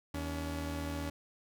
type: tone pair together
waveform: sawtooth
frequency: 79.61 / 283.7 Hz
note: D#2 / C#4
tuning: +40 / +40 cents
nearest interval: octave + minor seventh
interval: 2200 cents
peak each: -34 / -35 dBFS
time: 0.14-1.1 s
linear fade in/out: 5 ms
effects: none